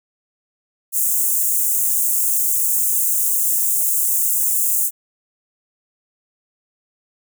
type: high-pass noise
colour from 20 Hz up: white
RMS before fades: -18 dBFS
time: 0.92-4.91 s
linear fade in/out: 50 ms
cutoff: 6900 Hz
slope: 48 dB/octave
effects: none